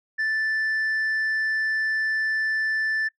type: tone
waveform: sine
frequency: 1760 Hz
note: A6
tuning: in tune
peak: -19 dBFS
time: 0.18-3.09 s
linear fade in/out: 20 ms
effects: noise-tail reverb RT60 0.1 s tail -21 dB re dry + tanh soft clip ceiling -21 dBFS